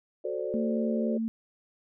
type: chord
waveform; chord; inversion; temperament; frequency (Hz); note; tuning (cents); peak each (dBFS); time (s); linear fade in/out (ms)
sine; D dominant seventh; first; equal; 370 / 440 / 523.3 / 587.3; F#4 / A4 / C5 / D5; 0 / 0 / 0 / 0; -35; 0.24-1.18; 10
type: tone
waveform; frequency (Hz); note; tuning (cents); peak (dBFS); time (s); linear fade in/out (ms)
sine; 224.9; A3; +38; -27; 0.54-1.28; 0
effects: none